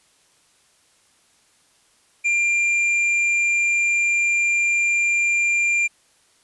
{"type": "tone with hard clipping", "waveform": "sine", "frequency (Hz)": 2387, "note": "D7", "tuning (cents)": 28, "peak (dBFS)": -18, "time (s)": [2.24, 5.88], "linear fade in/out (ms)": 20, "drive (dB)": 5, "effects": ["white hiss -59 dBFS RMS until 6.43 s", "resampled to 24000 Hz"]}